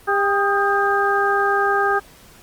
sine tone cluster, 399.9 / 797 / 1240 / 1597 Hz, G4 / G5 / D#6 / G6, +35 / +28 / -6 / +32 cents, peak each -21 dBFS, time 0.07-2 s, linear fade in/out 20 ms, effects pink hiss -47 dBFS RMS until 2.42 s + Opus 32 kbps

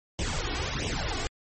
pink noise with flanger, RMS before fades -30 dBFS, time 0.19-1.27 s, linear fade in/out 0 ms, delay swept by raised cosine 0.33 to 2.73 ms, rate 1.5 Hz, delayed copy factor +0.8, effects MP3 32 kbps

